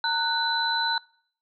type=tone cluster; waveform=sine; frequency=916 / 1485 / 4011 Hz; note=A#5 / F#6 / B7; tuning=-31 / +6 / +26 cents; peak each=-27 dBFS; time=0.04-0.98 s; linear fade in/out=2 ms; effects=noise-tail reverb RT60 0.6 s tail -25 dB re dry